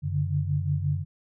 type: tone cluster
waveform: sine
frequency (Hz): 93.5 / 142 / 147.7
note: F#2 / C#3 / D3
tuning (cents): +19 / +42 / +10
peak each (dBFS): -28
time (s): 0.02-1.05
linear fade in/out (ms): 50
effects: none